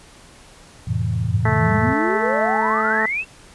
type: chord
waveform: sine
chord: F major seventh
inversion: none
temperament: equal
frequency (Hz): 87.31 / 110 / 130.81 / 164.81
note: F2 / A2 / C3 / E3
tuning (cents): 0 / 0 / 0 / 0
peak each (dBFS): -25 / -21 / -27 / -27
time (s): 0.87-1.93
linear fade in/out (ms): 10
type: exponential sweep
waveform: sine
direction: up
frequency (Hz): 81 to 2753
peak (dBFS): -20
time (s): 1.24-3.25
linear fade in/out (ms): 50
type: harmonic tone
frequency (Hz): 218.8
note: A3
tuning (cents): -9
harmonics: 1 / 2 / 3 / 4 / 5 / 6 / 7 / 8 / 9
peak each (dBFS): -27 / -26 / -28 / -24 / -30 / -27 / -30 / -29 / -26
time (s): 1.45-3.06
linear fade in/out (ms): 5
effects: pink hiss -46 dBFS RMS until 3.54 s + resampled to 24000 Hz